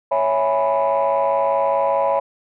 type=chord; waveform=sine; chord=C# minor seventh; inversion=none; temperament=equal; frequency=554.4 / 659.3 / 830.6 / 987.8 Hz; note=C#5 / E5 / G#5 / B5; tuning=0 / 0 / 0 / 0 cents; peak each=-18 / -21 / -22 / -20 dBFS; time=0.11-2.2 s; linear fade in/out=10 ms; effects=tanh soft clip ceiling -10 dBFS